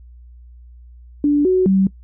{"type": "tone with pitch steps", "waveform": "sine", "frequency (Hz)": [291.2, 371.1, 192], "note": ["D4", "F#4", "G3"], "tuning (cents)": [-15, 5, -36], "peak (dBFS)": -11, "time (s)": [1.24, 1.87], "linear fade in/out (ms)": 2, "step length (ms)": 210, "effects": ["noise-tail reverb RT60 0.1 s tail -20 dB re dry", "added 60 Hz sine -39 dBFS peak until 2.03 s"]}